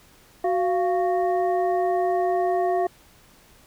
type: harmonic tone with a mistuned harmonic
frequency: 370 Hz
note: F#4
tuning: in tune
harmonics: 1 / 2 / 3 / 5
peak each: -23 / -22 / -36 / -39 dBFS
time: 0.44-2.87 s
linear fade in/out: 5 ms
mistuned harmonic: 2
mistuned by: -110 cents
effects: pink hiss -54 dBFS RMS until 3.66 s